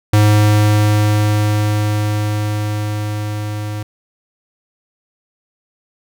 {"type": "tone with level ramp", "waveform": "square", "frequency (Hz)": 105.3, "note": "G#2", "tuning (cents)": 24, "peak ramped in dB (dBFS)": [-8, -22], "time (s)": [0.13, 3.83], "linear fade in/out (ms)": 5, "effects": []}